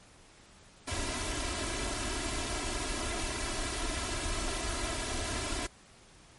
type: noise with comb filter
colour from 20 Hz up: pink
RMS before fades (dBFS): -34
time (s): 0.87-5.67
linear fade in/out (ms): 10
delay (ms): 3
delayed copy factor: +0.9
effects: pink hiss -57 dBFS RMS until 6.38 s + MP3 48 kbps